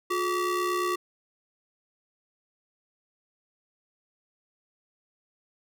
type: ring-modulated tone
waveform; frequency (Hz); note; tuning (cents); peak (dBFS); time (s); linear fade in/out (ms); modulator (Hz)
square; 392.7; G4; +3; -23; 0.1-0.96; 10; 751
effects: none